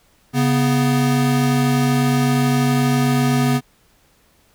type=tone pair together; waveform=square; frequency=138.57 / 246.9 Hz; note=C#3 / B3; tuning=0 / 0 cents; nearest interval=minor seventh; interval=1000 cents; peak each=-18 dBFS; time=0.33-3.61 s; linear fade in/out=50 ms; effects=pink hiss -57 dBFS RMS until 4.54 s